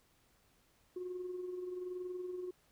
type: tone with amplitude modulation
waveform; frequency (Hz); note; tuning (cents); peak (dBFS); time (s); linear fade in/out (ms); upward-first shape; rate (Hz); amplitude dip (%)
sine; 362.7; F#4; -34; -36; 0.96-2.51; 5; sine; 21.1; 50
effects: tanh soft clip ceiling -35 dBFS + pink hiss -71 dBFS RMS until 2.71 s